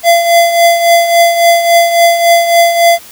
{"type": "tone with tremolo", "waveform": "square", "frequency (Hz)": 682, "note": "F5", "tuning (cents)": -41, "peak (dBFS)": -3, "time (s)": [0.03, 2.99], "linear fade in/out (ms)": 50, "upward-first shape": "triangle", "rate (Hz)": 3.6, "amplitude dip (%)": 65, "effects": ["white hiss -34 dBFS RMS until 3.11 s"]}